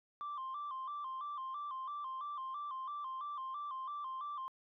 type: tone with vibrato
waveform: sine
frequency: 1108.7 Hz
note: C#6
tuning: in tune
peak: -38 dBFS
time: 0.21-4.48 s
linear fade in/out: 0 ms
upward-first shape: square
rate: 3 Hz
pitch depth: 94 cents each way
effects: tanh soft clip ceiling -37 dBFS